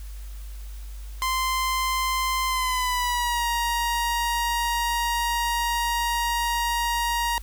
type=tone with pitch glide; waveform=sawtooth; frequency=1040 to 942.7 Hz; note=C6 to A#5; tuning=-11 to +19 cents; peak=-19 dBFS; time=1.22-7.38 s; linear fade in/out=0 ms; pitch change=-170 cents; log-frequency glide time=2.47-3.47 s; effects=added 50 Hz sine -34 dBFS peak until 7.42 s + white hiss -51 dBFS RMS until 7.42 s